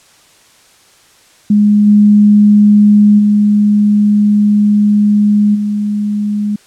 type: tone with level steps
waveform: sine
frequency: 207.7 Hz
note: G#3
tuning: in tune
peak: -5 / -3 / -6 / -12 dBFS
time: 1.5-6.56 s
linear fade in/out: 5 ms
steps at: 1.86 / 3.18 / 5.54 s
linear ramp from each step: 20 ms
effects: white hiss -46 dBFS RMS until 6.66 s + low-pass 9000 Hz 12 dB/octave